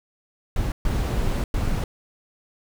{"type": "noise bursts at uneven times", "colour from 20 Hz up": "brown", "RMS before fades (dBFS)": -23, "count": 3, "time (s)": [[0.56, 0.72], [0.85, 1.44], [1.54, 1.84]], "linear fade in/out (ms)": 2, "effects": []}